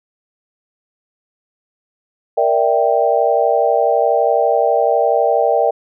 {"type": "chord", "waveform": "sine", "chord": "E half-diminished seventh", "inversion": "second", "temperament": "equal", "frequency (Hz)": [466.2, 587.3, 659.3, 784], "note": ["Bb4", "D5", "E5", "G5"], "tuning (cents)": [0, 0, 0, 0], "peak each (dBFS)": -17, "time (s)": [2.37, 5.71], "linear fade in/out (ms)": 10, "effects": []}